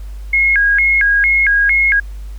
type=tone with vibrato; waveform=sine; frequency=1882 Hz; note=A#6; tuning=16 cents sharp; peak=-9 dBFS; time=0.33-2 s; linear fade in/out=5 ms; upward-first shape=square; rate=2.2 Hz; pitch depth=240 cents each way; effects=added 50 Hz sine -25 dBFS peak until 2.38 s + pink hiss -48 dBFS RMS until 2.38 s